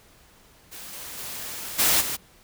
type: noise with level steps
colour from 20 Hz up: white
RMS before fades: -40 / -38 / -35 / -20 / -29 dBFS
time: 0.71-2.17 s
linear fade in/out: 20 ms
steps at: 0.92 / 1.17 / 1.78 / 2 s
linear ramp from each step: 20 ms
effects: pink hiss -55 dBFS RMS until 2.43 s

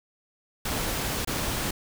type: noise with dropouts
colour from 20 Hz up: pink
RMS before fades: -29 dBFS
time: 0.65-1.71 s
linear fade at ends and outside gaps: 5 ms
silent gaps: 1.249-1.273 s
effects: none

